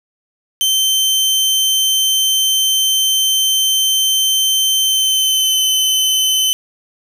sawtooth tone with pitch glide, 3100 to 3052 Hz, G7 to G7, -20 to -47 cents, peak -9 dBFS, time 0.61-6.53 s, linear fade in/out 0 ms, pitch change -27 cents, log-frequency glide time 4.82-5.63 s, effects none

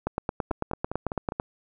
two click trains, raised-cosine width 1 ms, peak -17 / -12 dBFS, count 5 / 13, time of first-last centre 0.51-1.321 / 0.07-1.399 s, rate 4.93 / 9.03 Hz, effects none

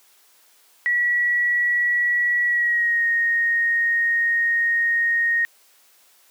sine tone with pitch glide, 1934 to 1862.7 Hz, B6 to A#6, -37 to -2 cents, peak -17 dBFS, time 0.86-5.45 s, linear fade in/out 0 ms, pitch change -65 cents, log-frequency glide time 2.46-3.05 s, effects white hiss -56 dBFS RMS until 6.3 s + high-pass 400 Hz 12 dB/octave

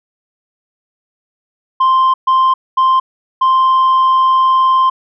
sine tone bursts at uneven times, 1046.5 Hz, C6, in tune, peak -5 dBFS, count 4, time 1.8-2.14 / 2.27-2.54 / 2.77-3 / 3.41-4.9 s, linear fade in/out 10 ms, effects tanh soft clip ceiling -7 dBFS

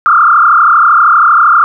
sine tone with frequency modulation, 1294 Hz, E6, 32 cents flat, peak -3 dBFS, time 0.06-1.64 s, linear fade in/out 0 ms, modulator 32.7 Hz, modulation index 3.8, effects none

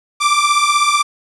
sawtooth beating tone pair, 1167 / 1183 Hz, D6 / D6, -11 / +12 cents, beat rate 16 Hz, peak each -11 dBFS, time 0.2-1.03 s, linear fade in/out 20 ms, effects resampled to 24000 Hz + 7-bit

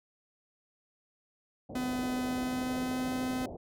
white low-pass noise, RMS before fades -42 dBFS, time 1.69-3.57 s, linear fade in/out 10 ms, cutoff 710 Hz, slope 48 dB/octave
45% pulse tone with pitch glide, 252.2 to 255.6 Hz, B3 to C4, +36 to -40 cents, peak -31 dBFS, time 1.75-3.46 s, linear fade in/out 5 ms, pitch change +24 cents, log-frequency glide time 2.18-3.14 s
effects none

